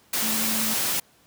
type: tone in noise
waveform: sine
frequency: 221.3 Hz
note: A3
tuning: 10 cents sharp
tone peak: -30 dBFS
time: 0.22-0.74 s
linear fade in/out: 5 ms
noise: white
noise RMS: -25 dBFS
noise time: 0.13-1 s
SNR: -8 dB
effects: pink hiss -58 dBFS RMS until 1.26 s + high-pass 100 Hz 12 dB/octave